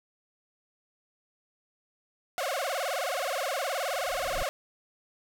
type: tone with vibrato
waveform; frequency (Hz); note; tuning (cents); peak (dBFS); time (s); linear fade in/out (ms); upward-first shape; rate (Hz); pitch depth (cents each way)
sawtooth; 629; D#5; +19; -25; 2.38-4.49; 0; sine; 19; 300
type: noise with exponential growth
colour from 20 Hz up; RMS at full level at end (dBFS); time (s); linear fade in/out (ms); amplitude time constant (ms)
brown; -35; 3.78-4.43; 1; 140
effects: none